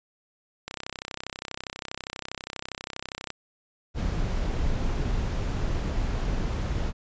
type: click train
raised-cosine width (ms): 0.2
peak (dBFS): -16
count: 86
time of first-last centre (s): 0.68-3.303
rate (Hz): 32.4
type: noise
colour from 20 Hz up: brown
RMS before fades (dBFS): -27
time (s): 3.94-6.93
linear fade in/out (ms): 50
effects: resampled to 16000 Hz